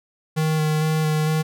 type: tone with vibrato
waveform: square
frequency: 155.56 Hz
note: D#3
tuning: in tune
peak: -19 dBFS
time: 0.36-1.43 s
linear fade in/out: 20 ms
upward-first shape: square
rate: 2.2 Hz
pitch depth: 13 cents each way
effects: none